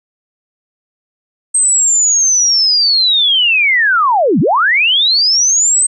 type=linear two-way sweep; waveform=sine; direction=down then up; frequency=8360 to 133.4 to 8360 Hz; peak=-8 dBFS; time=1.54-5.87 s; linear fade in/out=10 ms; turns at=4.4 s; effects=none